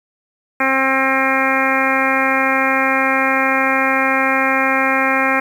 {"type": "harmonic tone", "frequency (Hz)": 266.6, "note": "C4", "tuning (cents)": 33, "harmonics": [1, 2, 3, 4, 5, 6, 7, 8, 9], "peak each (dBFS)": [-22, -22, -22, -22, -22, -22, -22, -22, -22], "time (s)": [0.6, 5.4], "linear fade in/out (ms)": 5, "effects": ["7-bit"]}